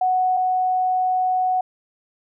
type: tone pair in turn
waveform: sine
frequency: 740 / 740 Hz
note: F#5 / F#5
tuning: 0 / 0 cents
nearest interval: unison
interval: 0 cents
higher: neither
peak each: -16 / -17 dBFS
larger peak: first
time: 0.01-0.37 / 0.37-1.61 s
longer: second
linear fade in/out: 5 ms
effects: none